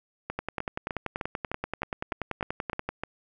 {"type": "two click trains", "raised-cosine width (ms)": 0.5, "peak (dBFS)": [-16, -15], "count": [10, 27], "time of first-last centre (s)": [[0.3, 3.036], [0.39, 2.89]], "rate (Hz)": [3.29, 10.4], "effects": []}